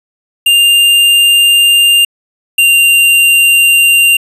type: tone pair in turn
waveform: square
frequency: 2800 / 2781 Hz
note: F7 / F7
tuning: +4 / -8 cents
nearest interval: unison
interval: 12 cents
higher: first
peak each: -5 dBFS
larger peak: neither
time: 0.46-2.05 / 2.58-4.17 s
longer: neither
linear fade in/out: 5 ms
effects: resampled to 32000 Hz + 7-bit